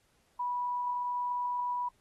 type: tone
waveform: sine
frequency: 980 Hz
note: B5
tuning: 14 cents flat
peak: -30 dBFS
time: 0.39-1.89 s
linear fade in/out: 10 ms
effects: pink hiss -71 dBFS RMS until 2 s + AAC 32 kbps